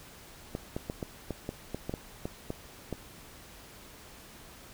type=clicks; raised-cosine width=2 ms; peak=-20 dBFS; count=12; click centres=0.551 / 0.765 / 0.899 / 1.028 / 1.307 / 1.491 / 1.746 / 1.895 / 1.939 / 2.255 / 2.504 / 2.927 s; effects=pink hiss -51 dBFS RMS until 4.73 s